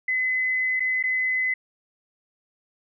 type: tone with dropouts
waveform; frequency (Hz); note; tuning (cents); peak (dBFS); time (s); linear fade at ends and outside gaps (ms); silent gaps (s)
sine; 2027; B6; +45; -21; 0.08-1.54; 5; 0.797-0.803 / 1.028-1.037
effects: none